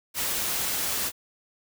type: noise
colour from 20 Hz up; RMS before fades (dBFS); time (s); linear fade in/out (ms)
white; -28; 0.14-1.12; 50
effects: none